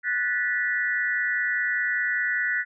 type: tone cluster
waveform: sine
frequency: 1480 / 1755 / 1955 Hz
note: F#6 / A6 / B6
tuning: 0 / -5 / -18 cents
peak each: -27 dBFS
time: 0.03-2.65 s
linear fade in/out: 50 ms
effects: none